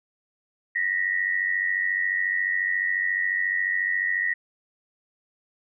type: tone pair together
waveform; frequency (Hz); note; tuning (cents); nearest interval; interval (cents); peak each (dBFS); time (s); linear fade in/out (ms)
sine; 1856.8 / 1951; A#6 / B6; -7 / -22; minor second; 85; -25; 0.75-4.34; 10
effects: none